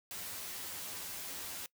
white noise with comb filter, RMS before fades -43 dBFS, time 0.11-1.66 s, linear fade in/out 0 ms, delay 11 ms, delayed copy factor +1, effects noise-tail reverb RT60 0.1 s tail -22 dB re dry

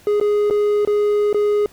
triangle tone with dropouts, 415.3 Hz, G#4, in tune, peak -12 dBFS, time 0.07-1.66 s, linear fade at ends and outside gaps 1 ms, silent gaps 0.2-0.212 / 0.5-0.508 / 0.85-0.874 / 1.329-1.345 s, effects pink hiss -49 dBFS RMS until 1.72 s

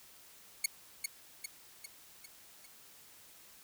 10% pulse tone with echo, 2206 Hz, C#7, 9 cents flat, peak -18 dBFS, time 0.64-0.66 s, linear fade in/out 5 ms, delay 400 ms, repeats 5, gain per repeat -5 dB, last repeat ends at 2.66 s, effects white hiss -58 dBFS RMS until 3.63 s

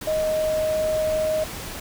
sine tone in noise, 624 Hz, D#5, 5 cents sharp, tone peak -20 dBFS, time 0.07-1.44 s, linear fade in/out 5 ms, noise pink, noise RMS -34 dBFS, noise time 0.01-1.8 s, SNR +11 dB, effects none

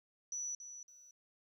sine tone with echo, 5920 Hz, F#8, in tune, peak -37 dBFS, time 0.32-0.55 s, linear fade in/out 2 ms, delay 280 ms, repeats 2, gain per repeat -10 dB, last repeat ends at 1.11 s, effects tanh soft clip ceiling -33 dBFS + 13-bit

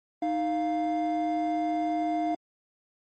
triangle tone pair together, 311.1 / 698.5 Hz, D#4 / F5, 0 / 0 cents, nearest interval octave + major second, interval 1400 cents, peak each -26 / -25 dBFS, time 0.22-2.35 s, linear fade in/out 5 ms, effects tanh soft clip ceiling -16 dBFS + MP3 32 kbps

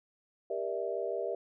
sine chord, E half-diminished seventh, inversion first, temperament just, 395.6 / 474.7 / 593.3 / 659.3 Hz, G4 / Bb4 / D5 / E5, +16 / +31 / +18 / 0 cents, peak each -37 / -37 / -38 / -37 dBFS, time 0.5-1.35 s, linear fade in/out 5 ms, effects none

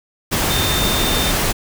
sine tone in noise, 3615 Hz, A7, 46 cents sharp, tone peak -22 dBFS, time 0.49-1.32 s, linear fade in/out 20 ms, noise pink, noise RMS -18 dBFS, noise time 0.31-1.53 s, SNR -7 dB, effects none

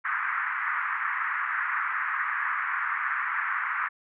pink band-pass noise, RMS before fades -29 dBFS, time 0.04-3.89 s, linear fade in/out 20 ms, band 1100 to 2000 Hz, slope 48 dB/octave, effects none

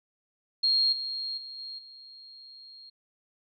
sine tone with level steps, 4246 Hz, C8, 25 cents sharp, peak -21 / -31 / -39 / -37 / -46 dBFS, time 0.63-2.9 s, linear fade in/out 10 ms, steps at 0.92 / 1.37 / 1.58 / 1.78 s, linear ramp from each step 10 ms, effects none

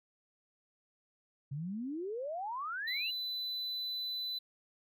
sine exponential sweep, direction up, 132.6 to 2935 Hz, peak -36 dBFS, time 1.51-3.11 s, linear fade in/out 10 ms
triangle tone, 4000 Hz, B7, 21 cents sharp, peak -34 dBFS, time 2.87-4.39 s, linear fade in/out 10 ms
effects none

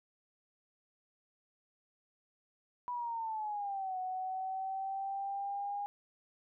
sine exponential two-way sweep, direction down then up, 987.8 to 740 to 815 Hz, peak -35 dBFS, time 2.88-5.86 s, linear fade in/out 0 ms, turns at 3.98 s, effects none

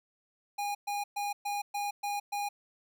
square tone bursts, 817 Hz, G#5, 29 cents flat, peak -32 dBFS, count 7, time 0.58-2.49 s, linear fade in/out 10 ms, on 170 ms, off 120 ms, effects none

